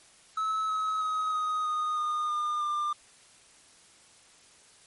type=tone with pitch steps; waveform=triangle; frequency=1296 / 1281.1 / 1266.4 / 1251.9 / 1237.5 / 1223.3 / 1209.2 / 1195.3 Hz; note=E6 / E6 / D#6 / D#6 / D#6 / D#6 / D#6 / D6; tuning=-30 / -50 / +30 / +10 / -10 / -30 / -50 / +30 cents; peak=-25 dBFS; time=0.37-2.93 s; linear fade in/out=5 ms; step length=320 ms; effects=white hiss -57 dBFS RMS until 4.86 s + MP3 48 kbps